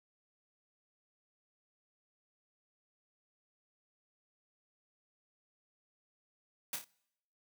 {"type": "noise with echo", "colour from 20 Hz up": "white", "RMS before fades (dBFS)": -37, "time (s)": [6.73, 6.76], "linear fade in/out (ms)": 2, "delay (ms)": 28, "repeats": 3, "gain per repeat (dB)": -6, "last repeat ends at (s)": 6.844, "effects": ["noise-tail reverb RT60 0.8 s tail -25 dB re dry", "high-pass 150 Hz 12 dB/octave"]}